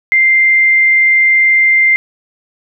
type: tone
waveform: sine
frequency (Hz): 2093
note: C7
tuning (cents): 0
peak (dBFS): -6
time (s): 0.12-1.96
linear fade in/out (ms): 0
effects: none